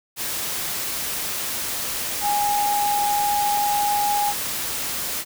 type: tone in noise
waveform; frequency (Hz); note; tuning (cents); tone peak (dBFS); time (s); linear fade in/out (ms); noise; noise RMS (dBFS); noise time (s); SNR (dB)
sine; 823; G#5; -16; -19; 2.21-4.34; 50; white; -27; 0.16-5.25; +5
effects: none